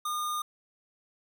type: tone with sample-and-hold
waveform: sine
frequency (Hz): 1213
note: D#6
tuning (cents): -44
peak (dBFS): -29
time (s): 0.05-0.42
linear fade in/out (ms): 5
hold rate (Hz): 4900
effects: none